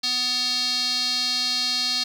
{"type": "tone with band-pass filter", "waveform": "square", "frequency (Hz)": 249.5, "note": "B3", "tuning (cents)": 18, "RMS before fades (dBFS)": -24, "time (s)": [0.03, 2.04], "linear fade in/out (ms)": 10, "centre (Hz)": 4400, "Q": 6.8, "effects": ["8-bit"]}